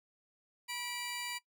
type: tone pair together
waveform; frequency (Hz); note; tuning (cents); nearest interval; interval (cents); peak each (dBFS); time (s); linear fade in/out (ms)
15% pulse; 973 / 2341; B5 / D7; -26 / -6; octave + minor third; 1520; -35 / -34; 0.68-1.39; 20
effects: noise-tail reverb RT60 0.1 s tail -19 dB re dry